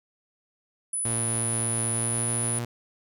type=tone; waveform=sine; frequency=9956 Hz; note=D#9; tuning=in tune; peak=-26 dBFS; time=0.93-2.59 s; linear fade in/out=5 ms
type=tone with pitch glide; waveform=sawtooth; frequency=116.54 to 119.4 Hz; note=A#2 to A#2; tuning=0 to +42 cents; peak=-25 dBFS; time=1.05-2.65 s; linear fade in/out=5 ms; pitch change=+42 cents; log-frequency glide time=1.95-2.28 s
effects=none